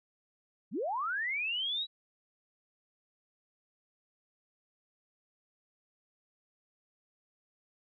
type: linear sweep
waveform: sine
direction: up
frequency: 144.9 to 3933 Hz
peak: -31 dBFS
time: 0.71-1.87 s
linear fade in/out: 50 ms
effects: none